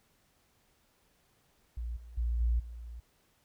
sine tone with level steps, 58.4 Hz, A#1, 4 cents sharp, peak -34 / -46 / -28 / -25 / -41 dBFS, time 1.77-3 s, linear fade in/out 5 ms, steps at 1.96 / 2.17 / 2.4 / 2.59 s, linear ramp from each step 10 ms, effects pink hiss -70 dBFS RMS until 3.44 s

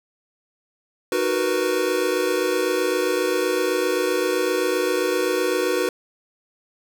square chord, B major seventh, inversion first, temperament equal, 311.1 / 370 / 466.2 / 493.9 Hz, D#4 / F#4 / A#4 / B4, 0 / 0 / 0 / 0 cents, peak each -29 / -24 / -28 / -25 dBFS, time 1.12-5.89 s, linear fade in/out 2 ms, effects none

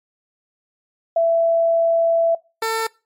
sine / 15% pulse tone pair in turn, 666 / 448.1 Hz, E5 / A4, +18 / +32 cents, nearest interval perfect fifth, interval 686 cents, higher first, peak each -13 / -13 dBFS, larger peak neither, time 1.16-2.35 / 2.62-2.87 s, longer first, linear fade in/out 5 ms, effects noise-tail reverb RT60 0.3 s tail -23 dB re dry + MP3 64 kbps

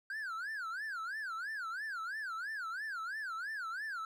triangle tone with vibrato, 1525 Hz, G6, 48 cents flat, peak -36 dBFS, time 0.1-4.05 s, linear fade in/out 2 ms, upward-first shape sine, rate 3 Hz, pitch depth 270 cents each way, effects none

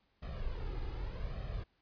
brown noise with flanger, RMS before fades -39 dBFS, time 0.22-1.64 s, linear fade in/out 10 ms, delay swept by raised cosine 1.6 to 2.43 ms, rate 0.83 Hz, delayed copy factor +0.65, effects pink hiss -75 dBFS RMS until 1.81 s + resampled to 11025 Hz

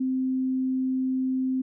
sine tone, 260 Hz, C4, 11 cents flat, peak -23 dBFS, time 0-1.62 s, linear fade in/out 10 ms, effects none

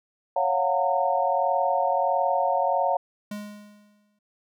sine chord, Gb major seventh, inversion second, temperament equal with one note detuned, 554.4 / 698.5 / 740 / 915.3 Hz, Db5 / F5 / Gb5 / Bb5, 0 / 0 / 0 / -32 cents, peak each -26 dBFS, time 0.36-2.97 s, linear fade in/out 5 ms
square tone with exponential decay, 207.7 Hz, G#3, in tune, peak -31 dBFS, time 3.31-4.19 s, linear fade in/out 5 ms, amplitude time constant 190 ms
effects none

